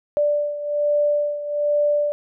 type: beating tone pair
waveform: sine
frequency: 587.3 / 588.5 Hz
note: D5 / D5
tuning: 0 / +3 cents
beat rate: 1.2 Hz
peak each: -19 / -24 dBFS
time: 0.17-2.12 s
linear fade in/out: 0 ms
effects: none